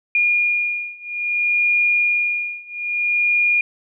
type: beating tone pair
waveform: sine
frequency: 2426 / 2426.6 Hz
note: D#7 / D#7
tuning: -44 / -44 cents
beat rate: 0.6 Hz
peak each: -20 / -19 dBFS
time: 0.15-3.61 s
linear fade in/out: 2 ms
effects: none